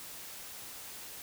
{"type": "silence", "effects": ["white hiss -46 dBFS RMS until 1.22 s"]}